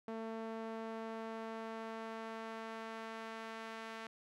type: tone with band-pass filter sweep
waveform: sawtooth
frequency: 223.9 Hz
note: A3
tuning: 30 cents sharp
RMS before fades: -45 dBFS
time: 0.08-4.07 s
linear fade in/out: 2 ms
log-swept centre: 560 to 1700 Hz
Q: 0.72
effects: none